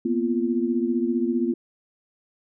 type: tone cluster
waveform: sine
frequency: 235.3 / 250.5 / 344.2 Hz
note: A#3 / B3 / F4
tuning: +16 / +25 / -25 cents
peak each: -25 dBFS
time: 0.05-1.54 s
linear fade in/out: 5 ms
effects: none

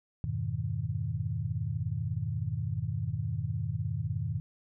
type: chord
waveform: sine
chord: F half-diminished seventh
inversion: none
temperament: equal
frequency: 87.31 / 103.83 / 123.47 / 155.56 Hz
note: F2 / Ab2 / Cb3 / Eb3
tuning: 0 / 0 / 0 / 0 cents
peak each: -38 / -34 / -35 / -36 dBFS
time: 0.24-4.4 s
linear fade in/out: 0 ms
effects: none

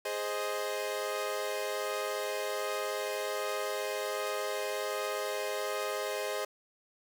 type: chord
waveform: sawtooth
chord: Ab major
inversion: none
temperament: equal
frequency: 415.3 / 523.3 / 622.3 Hz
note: Ab4 / C5 / Eb5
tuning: 0 / 0 / 0 cents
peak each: -33 dBFS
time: 0.05-6.45 s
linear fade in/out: 5 ms
effects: none

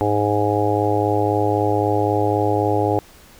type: harmonic tone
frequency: 103.83 Hz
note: G#2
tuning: in tune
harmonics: 1 / 3 / 4 / 5 / 6 / 7 / 8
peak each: -23 / -23 / -22 / -24 / -28 / -25 / -23 dBFS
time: 0.01-2.99 s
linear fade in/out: 0 ms
effects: pink hiss -47 dBFS RMS until 3.39 s

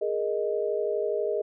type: chord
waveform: sine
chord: Ab suspended second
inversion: none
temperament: equal with one note detuned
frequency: 415.3 / 467.5 / 622.3 Hz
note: Ab4 / Bb4 / Eb5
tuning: 0 / +5 / 0 cents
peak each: -28 / -30 / -30 dBFS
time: 0.01-1.42 s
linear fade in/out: 10 ms
effects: none

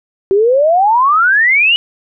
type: exponential sweep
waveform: sine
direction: up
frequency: 377.3 to 2960 Hz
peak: -7 dBFS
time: 0.31-1.76 s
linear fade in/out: 0 ms
effects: none

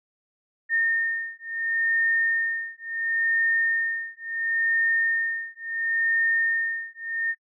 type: beating tone pair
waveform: sine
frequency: 1826 / 1826.72 Hz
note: A#6 / A#6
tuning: -36 / -36 cents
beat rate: 0.72 Hz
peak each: -25 dBFS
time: 0.69-7.35 s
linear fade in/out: 50 ms
effects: noise-tail reverb RT60 0.1 s tail -26 dB re dry

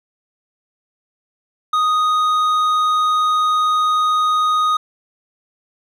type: tone with hard clipping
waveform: sine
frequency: 1244.5 Hz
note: D#6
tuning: in tune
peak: -15 dBFS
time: 1.73-4.77 s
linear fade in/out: 5 ms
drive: 6 dB
effects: none

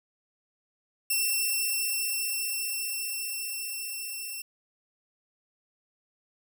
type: tone with level ramp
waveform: 5% pulse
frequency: 2695 Hz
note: E7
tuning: 38 cents sharp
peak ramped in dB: -15 to -26 dBFS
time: 1.1-4.42 s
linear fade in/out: 5 ms
effects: none

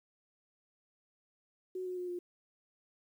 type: tone with pitch steps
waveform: sine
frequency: 370 / 364.5 / 359.1 / 353.7 Hz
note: F#4 / F#4 / F4 / F4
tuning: 0 / -26 / +48 / +22 cents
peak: -36 dBFS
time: 1.75-2.19 s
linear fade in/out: 5 ms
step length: 110 ms
effects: 11-bit

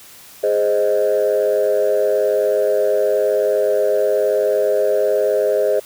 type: chord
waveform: sine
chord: Ab major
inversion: none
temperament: equal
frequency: 415.3 / 523.3 / 622.3 Hz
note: Ab4 / C5 / Eb5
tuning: 0 / 0 / 0 cents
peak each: -17 dBFS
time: 0.43-5.8 s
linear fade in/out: 10 ms
effects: tanh soft clip ceiling -8 dBFS + white hiss -42 dBFS RMS until 5.85 s

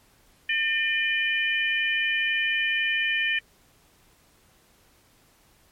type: harmonic tone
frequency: 602 Hz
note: D5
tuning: 43 cents sharp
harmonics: 3 / 4 / 5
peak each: -25 / -26 / -29 dBFS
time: 0.49-3.39 s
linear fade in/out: 5 ms
effects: pink hiss -60 dBFS RMS until 5.71 s + MP3 64 kbps

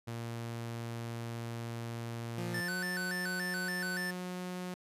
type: tone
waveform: sawtooth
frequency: 116.54 Hz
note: A#2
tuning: in tune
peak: -34 dBFS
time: 0.07-2.61 s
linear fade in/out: 10 ms
type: tone with pitch glide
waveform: sawtooth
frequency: 174.61 to 181.08 Hz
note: F3 to F#3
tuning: 0 to -37 cents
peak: -34 dBFS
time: 2.38-4.74 s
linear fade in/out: 0 ms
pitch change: +63 cents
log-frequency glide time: 2.62-2.76 s
type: tone with vibrato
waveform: square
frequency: 1630 Hz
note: G#6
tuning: 33 cents flat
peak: -36 dBFS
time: 2.54-4.11 s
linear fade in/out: 5 ms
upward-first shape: square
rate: 3.5 Hz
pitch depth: 140 cents each way
effects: resampled to 32000 Hz

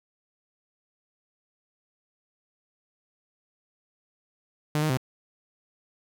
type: tone with pitch steps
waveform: sawtooth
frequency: 150.8 / 154.8 / 129.7 Hz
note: D3 / D#3 / C3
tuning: +46 / -9 / -15 cents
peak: -19 dBFS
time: 4.75-4.972 s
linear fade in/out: 0 ms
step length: 74 ms
effects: none

